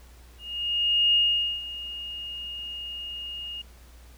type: tone with ADSR envelope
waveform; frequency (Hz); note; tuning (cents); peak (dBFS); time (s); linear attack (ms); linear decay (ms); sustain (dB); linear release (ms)
sine; 2850; F7; +34; -17; 0.38-3.62; 760; 470; -16; 9
effects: added 60 Hz sine -48 dBFS peak until 4.17 s + pink hiss -56 dBFS RMS until 4.17 s